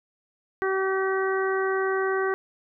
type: harmonic tone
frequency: 383 Hz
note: G4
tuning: 40 cents flat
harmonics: 1 / 2 / 3 / 4 / 5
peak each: -24 / -33 / -31 / -31 / -34 dBFS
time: 0.62-2.34 s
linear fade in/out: 0 ms
effects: none